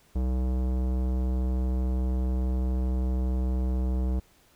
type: tone with tanh clipping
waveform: sine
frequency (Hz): 63.4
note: B1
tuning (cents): +46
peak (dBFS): -26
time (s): 0.15-4.2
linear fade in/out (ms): 10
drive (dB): 18
effects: pink hiss -61 dBFS RMS until 4.55 s